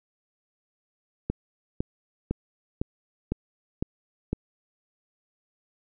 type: click train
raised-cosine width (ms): 3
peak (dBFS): -13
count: 7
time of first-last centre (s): 1.3-4.33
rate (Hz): 1.98
effects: none